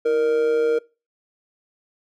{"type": "tone with amplitude modulation", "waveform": "triangle", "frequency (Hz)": 466.2, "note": "A#4", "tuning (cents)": 0, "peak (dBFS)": -12, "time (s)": [0.05, 0.79], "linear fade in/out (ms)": 10, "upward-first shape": "sine", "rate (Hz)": 142, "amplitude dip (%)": 50, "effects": ["noise-tail reverb RT60 0.3 s tail -23 dB re dry"]}